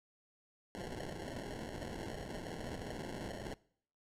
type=noise with sample-and-hold; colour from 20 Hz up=white; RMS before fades=-44 dBFS; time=0.75-3.54 s; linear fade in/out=0 ms; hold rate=1225 Hz; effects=noise-tail reverb RT60 0.6 s tail -22 dB re dry + low-pass 10000 Hz 12 dB/octave